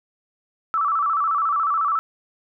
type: tone with vibrato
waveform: sine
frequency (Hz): 1233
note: D#6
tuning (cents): -16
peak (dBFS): -18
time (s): 0.74-1.99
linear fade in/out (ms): 0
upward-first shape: square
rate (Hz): 14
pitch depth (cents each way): 110
effects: none